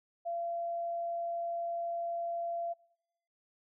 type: tone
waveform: sine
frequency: 683 Hz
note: F5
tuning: 39 cents flat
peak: -33 dBFS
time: 0.25-2.74 s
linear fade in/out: 20 ms
effects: noise-tail reverb RT60 0.8 s tail -23 dB re dry